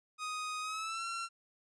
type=tone with pitch glide; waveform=sawtooth; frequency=1248 to 1361 Hz; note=D#6 to F6; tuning=+5 to -45 cents; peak=-33 dBFS; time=0.18-1.29 s; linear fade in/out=50 ms; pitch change=+150 cents; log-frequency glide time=0.61-1.05 s; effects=resampled to 22050 Hz